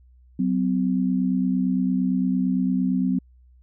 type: tone pair together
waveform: sine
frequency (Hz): 186.9 / 255.7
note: F#3 / C4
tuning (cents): +18 / -40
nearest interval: perfect fourth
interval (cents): 542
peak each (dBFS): -22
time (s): 0.39-3.19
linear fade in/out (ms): 5
effects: added 62 Hz sine -50 dBFS peak until 3.62 s